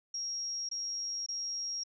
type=tone bursts; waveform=sine; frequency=5600 Hz; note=F8; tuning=4 cents sharp; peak=-34 dBFS; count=3; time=0.14-1.836 s; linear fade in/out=5 ms; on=550 ms; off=23 ms; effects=none